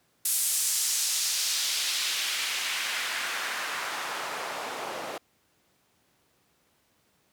white noise with band-pass filter sweep, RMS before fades -30 dBFS, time 0.25-5.18 s, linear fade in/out 5 ms, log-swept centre 9600 to 570 Hz, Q 1.1, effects pink hiss -68 dBFS RMS until 7.32 s + high-pass 100 Hz 12 dB/octave

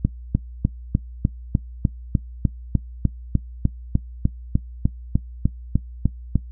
click train, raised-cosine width 5 ms, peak -5 dBFS, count 22, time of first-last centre 0.05-6.356 s, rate 3.33 Hz, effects noise-tail reverb RT60 0.1 s tail -17 dB re dry + added 60 Hz sine -34 dBFS peak until 6.51 s

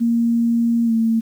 sine tone with pitch glide, 233.1 to 226.1 Hz, A#3 to A3, 0 to +47 cents, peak -14 dBFS, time 0-1.21 s, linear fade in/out 20 ms, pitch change -53 cents, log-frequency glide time 0.85-0.92 s, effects 8-bit

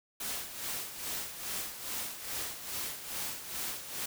white noise with tremolo, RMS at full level -36 dBFS, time 0.2-4.06 s, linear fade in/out 5 ms, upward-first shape sine, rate 2.4 Hz, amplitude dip 65%, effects none

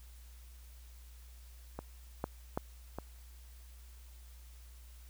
clicks, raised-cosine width 1 ms, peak -26 / -20 / -19 / -25 dBFS, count 4, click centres 1.79 / 2.241 / 2.575 / 2.986 s, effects added 60 Hz sine -51 dBFS peak until 5.09 s + white hiss -63 dBFS RMS until 5.09 s

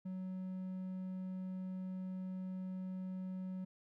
triangle tone, 186.2 Hz, F#3, 11 cents sharp, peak -38 dBFS, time 0.05-3.65 s, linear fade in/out 10 ms, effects none

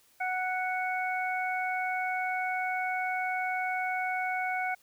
harmonic tone, 740 Hz, F#5, in tune, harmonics 1 / 2 / 3, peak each -31 / -35 / -34 dBFS, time 0.2-4.75 s, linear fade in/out 10 ms, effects white hiss -64 dBFS RMS until 4.82 s

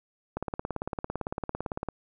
click train, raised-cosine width 1 ms, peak -17 dBFS, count 28, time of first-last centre 0.37-1.887 s, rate 17.8 Hz, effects none

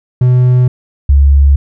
triangle / sine tone pair in turn, 125.4 / 69.93 Hz, B2 / C#2, +27 / +16 cents, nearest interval minor seventh, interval 1011 cents, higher first, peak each -3 dBFS, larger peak neither, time 0.21-0.68 / 1.09-1.56 s, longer neither, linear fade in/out 5 ms, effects none

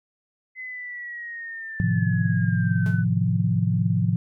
sine linear sweep, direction down, 2044 to 1490 Hz, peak -32 dBFS, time 0.55-3.05 s, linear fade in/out 50 ms
sine chord, F dominant seventh, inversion first, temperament just, 109.13 / 130.96 / 157.15 / 174.61 Hz, A2 / C3 / Eb3 / F3, -14 / +2 / +18 / 0 cents, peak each -23 / -26 / -28 / -23 dBFS, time 1.8-4.16 s, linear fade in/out 0 ms
sawtooth tone with exponential decay, 214.5 Hz, A3, 44 cents flat, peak -30 dBFS, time 2.86-3.07 s, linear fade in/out 0 ms, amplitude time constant 44 ms
effects none

